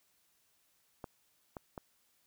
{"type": "clicks", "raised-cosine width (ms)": 1, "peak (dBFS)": -28, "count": 3, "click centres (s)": [1.042, 1.568, 1.778], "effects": ["white hiss -73 dBFS RMS until 2.26 s"]}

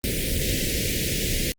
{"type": "band-stop noise", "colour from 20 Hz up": "pink", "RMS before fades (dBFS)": -25, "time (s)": [0.04, 1.52], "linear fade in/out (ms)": 0, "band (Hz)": [540, 1900], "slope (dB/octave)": 48, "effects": ["Opus 32 kbps"]}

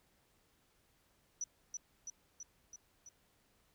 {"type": "tone with echo", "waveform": "sine", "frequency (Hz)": 5920, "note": "F#8", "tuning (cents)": 0, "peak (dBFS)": -36, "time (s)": [1.41, 1.44], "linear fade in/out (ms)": 2, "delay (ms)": 330, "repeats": 5, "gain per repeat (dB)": -3, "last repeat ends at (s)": 3.09, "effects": ["pink hiss -73 dBFS RMS until 3.74 s"]}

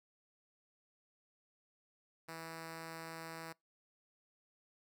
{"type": "tone", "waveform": "5% pulse", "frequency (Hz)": 163.3, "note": "E3", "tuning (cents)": -16, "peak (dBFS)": -34, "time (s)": [2.28, 3.53], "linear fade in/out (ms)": 10, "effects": ["noise-tail reverb RT60 0.2 s tail -26 dB re dry"]}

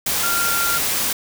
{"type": "tone in noise", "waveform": "sine", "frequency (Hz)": 1388, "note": "F6", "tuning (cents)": -11, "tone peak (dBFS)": -21, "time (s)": [0.23, 0.78], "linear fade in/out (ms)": 5, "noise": "white", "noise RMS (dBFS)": -21, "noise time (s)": [0.06, 1.13], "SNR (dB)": -3, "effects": []}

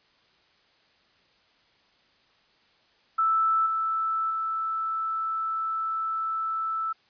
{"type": "tone with level steps", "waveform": "sine", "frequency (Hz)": 1318.5, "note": "E6", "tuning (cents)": 0, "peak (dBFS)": [-20, -24, -26], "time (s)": [3.18, 6.93], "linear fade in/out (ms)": 10, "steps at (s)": [3.66, 4.3], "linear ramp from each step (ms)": 5, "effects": ["white hiss -63 dBFS RMS until 7.09 s", "resampled to 11025 Hz"]}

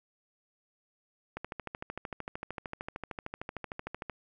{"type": "click train", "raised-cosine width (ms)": 0.5, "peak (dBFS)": -22, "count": 37, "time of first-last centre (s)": [1.37, 4.097], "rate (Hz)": 13.2, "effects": []}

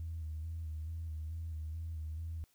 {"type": "tone with vibrato", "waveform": "sine", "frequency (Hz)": 80, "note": "D#2", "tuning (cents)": 49, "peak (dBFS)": -37, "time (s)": [0, 2.44], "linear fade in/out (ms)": 0, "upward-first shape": "square", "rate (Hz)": 2.3, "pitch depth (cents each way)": 41, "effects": ["tanh soft clip ceiling -33 dBFS", "white hiss -72 dBFS RMS until 2.54 s"]}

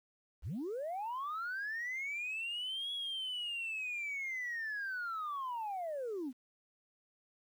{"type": "linear two-way sweep", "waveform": "sine", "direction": "up then down", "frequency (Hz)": [38.28, 3363, 233.6], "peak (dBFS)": -35, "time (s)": [0.42, 6.33], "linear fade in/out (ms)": 50, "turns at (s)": 2.92, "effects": ["tanh soft clip ceiling -34 dBFS", "11-bit"]}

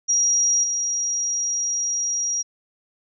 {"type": "tone with level steps", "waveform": "sine", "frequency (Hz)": 5710, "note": "F8", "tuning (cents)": 37, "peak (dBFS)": [-16, -21], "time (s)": [0.08, 2.43], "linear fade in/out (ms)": 20, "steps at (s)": 0.63, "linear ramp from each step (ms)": 10, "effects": []}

